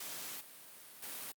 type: noise with level steps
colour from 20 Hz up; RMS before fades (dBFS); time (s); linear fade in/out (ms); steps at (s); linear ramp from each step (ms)
white; -44 / -54 / -44; 0-1.32; 5; 0.4 / 1.02; 10
effects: high-pass 150 Hz 12 dB/octave + Opus 48 kbps